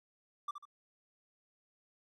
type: tone with echo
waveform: triangle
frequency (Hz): 1174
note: D6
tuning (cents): -1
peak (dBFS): -33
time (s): 0.48-0.51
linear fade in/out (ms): 5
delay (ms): 72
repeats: 2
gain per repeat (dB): -8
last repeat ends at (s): 0.654
effects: none